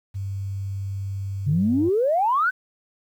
sine tone, 98 Hz, G2, in tune, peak -26 dBFS, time 0.14-1.9 s, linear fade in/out 20 ms
sine exponential sweep, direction up, 133.2 to 1566 Hz, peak -17 dBFS, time 1.46-2.51 s, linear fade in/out 20 ms
effects tanh soft clip ceiling -10 dBFS + 9-bit

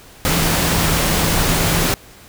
sine tone in noise, 164.6 Hz, E3, 2 cents flat, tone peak -22 dBFS, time 0.25-1.94 s, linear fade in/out 0 ms, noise pink, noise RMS -17 dBFS, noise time 0.25-1.94 s, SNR -8 dB, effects pink hiss -43 dBFS RMS until 2.28 s

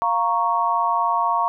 sine chord, Bb minor, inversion second, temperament equal, 698.5 / 932.3 / 1108.7 Hz, F5 / Bb5 / Db6, 0 / 0 / 0 cents, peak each -24 / -21 / -21 dBFS, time 0.02-1.48 s, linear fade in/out 0 ms, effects none

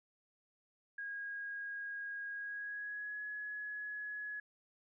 sine tone with pitch glide, 1638 to 1687.9 Hz, G#6 to G#6, -24 to +28 cents, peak -40 dBFS, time 0.98-4.4 s, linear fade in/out 5 ms, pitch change +52 cents, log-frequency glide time 2.3-3.23 s, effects none

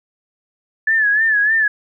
sine tone with vibrato, 1727 Hz, A6, 33 cents flat, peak -12 dBFS, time 0.87-1.68 s, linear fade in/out 5 ms, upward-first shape sine, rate 3.3 Hz, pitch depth 80 cents each way, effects none

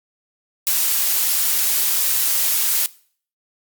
blue noise, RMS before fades -18 dBFS, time 0.67-2.86 s, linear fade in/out 0 ms, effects noise-tail reverb RT60 0.5 s tail -21 dB re dry + Opus 48 kbps

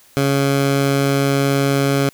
15% pulse tone, 138.8 Hz, C#3, 3 cents sharp, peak -8 dBFS, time 0.17-2.09 s, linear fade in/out 0 ms, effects white hiss -50 dBFS RMS until 2.13 s

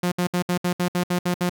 sawtooth tone bursts, 177.8 Hz, F3, 31 cents sharp, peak -16 dBFS, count 10, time 0.03-1.495 s, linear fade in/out 5 ms, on 88 ms, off 65 ms, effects none

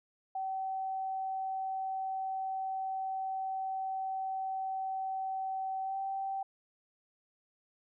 sine tone with pitch glide, 765 to 776.1 Hz, G5 to G5, -42 to -18 cents, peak -33 dBFS, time 0.35-6.43 s, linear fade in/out 5 ms, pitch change +24 cents, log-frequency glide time 5.83-5.96 s, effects none

